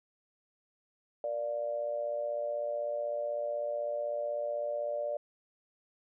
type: tone with amplitude modulation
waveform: sine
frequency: 587.3 Hz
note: D5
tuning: in tune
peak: -28 dBFS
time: 1.24-5.17 s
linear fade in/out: 2 ms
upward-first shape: sine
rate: 116 Hz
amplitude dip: 70%
effects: none